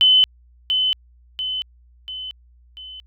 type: tone with echo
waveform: sine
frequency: 3033 Hz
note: F#7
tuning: 42 cents sharp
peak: -10 dBFS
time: 0.01-0.24 s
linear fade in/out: 0 ms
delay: 690 ms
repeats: 4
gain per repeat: -6 dB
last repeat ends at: 3 s
effects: added 60 Hz sine -49 dBFS peak until 3.06 s